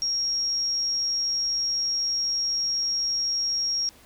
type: tone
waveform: sine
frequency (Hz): 5588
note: F8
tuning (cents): 0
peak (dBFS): -23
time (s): 0.02-3.89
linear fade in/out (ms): 0
effects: pink hiss -53 dBFS RMS until 4.05 s